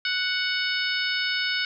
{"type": "harmonic tone", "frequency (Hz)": 740, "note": "F#5", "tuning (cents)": 0, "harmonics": [2, 3, 4, 5, 6, 7], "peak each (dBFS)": [-28, -30, -31, -32, -33, -33], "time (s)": [0.05, 1.65], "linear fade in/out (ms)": 2, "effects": []}